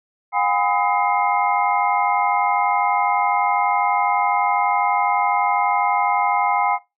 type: tone cluster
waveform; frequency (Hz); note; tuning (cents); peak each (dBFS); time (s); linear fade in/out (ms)
sine; 720 / 812 / 1008 / 1264 / 2123; F#5 / G#5 / B5 / D#6 / C7; -47 / -39 / +35 / +27 / +25; -24 / -19 / -22 / -26 / -26; 0.32-6.79; 50
effects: noise-tail reverb RT60 0.2 s tail -19 dB re dry